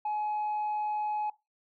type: tone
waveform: sine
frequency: 845 Hz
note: G#5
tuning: 30 cents sharp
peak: -27 dBFS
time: 0.05-1.3 s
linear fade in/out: 5 ms
effects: noise-tail reverb RT60 0.2 s tail -18 dB re dry + tanh soft clip ceiling -27 dBFS